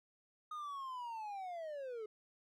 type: linear sweep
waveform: triangle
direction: down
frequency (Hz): 1244.5 to 417.9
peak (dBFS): -40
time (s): 0.51-2.06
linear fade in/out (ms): 5
effects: none